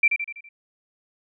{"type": "tone with echo", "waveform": "sine", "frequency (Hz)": 2349, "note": "D7", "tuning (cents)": 0, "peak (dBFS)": -13, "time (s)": [0.03, 0.08], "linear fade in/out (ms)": 5, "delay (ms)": 82, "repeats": 5, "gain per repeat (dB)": -6, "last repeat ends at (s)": 0.49, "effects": []}